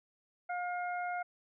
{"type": "harmonic tone", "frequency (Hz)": 712, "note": "F5", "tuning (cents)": 33, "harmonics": [1, 2, 3], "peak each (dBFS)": [-35, -41, -45], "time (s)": [0.49, 1.23], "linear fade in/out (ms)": 10, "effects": []}